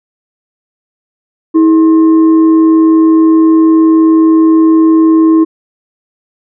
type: tone with frequency modulation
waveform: sine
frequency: 321.9 Hz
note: E4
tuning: 41 cents flat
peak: -3 dBFS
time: 1.54-5.45 s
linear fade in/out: 20 ms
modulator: 743 Hz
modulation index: 0.27
effects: none